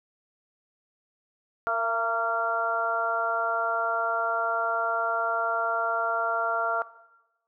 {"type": "harmonic tone with a mistuned harmonic", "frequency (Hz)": 230, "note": "A#3", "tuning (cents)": -23, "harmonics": [2, 3, 4, 5, 6], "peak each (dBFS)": [-36, -29, -35, -32, -26], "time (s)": [1.67, 6.82], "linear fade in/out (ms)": 0, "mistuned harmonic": 3, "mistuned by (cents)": -28, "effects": ["noise-tail reverb RT60 1.0 s tail -17 dB re dry"]}